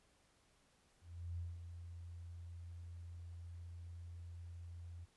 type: tone with ADSR envelope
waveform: sine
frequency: 85.9 Hz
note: F2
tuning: 28 cents flat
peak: -40 dBFS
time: 1-5.06 s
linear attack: 380 ms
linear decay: 190 ms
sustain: -8 dB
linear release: 25 ms
effects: pink hiss -73 dBFS RMS until 5.16 s + resampled to 24000 Hz